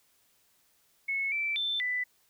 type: tone with pitch steps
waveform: sine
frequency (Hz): 2195 / 2330 / 3543 / 1990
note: C#7 / D7 / A7 / B6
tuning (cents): -18 / -14 / +11 / +13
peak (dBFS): -28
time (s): 1.08-2.04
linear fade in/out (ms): 10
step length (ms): 240
effects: white hiss -68 dBFS RMS until 2.29 s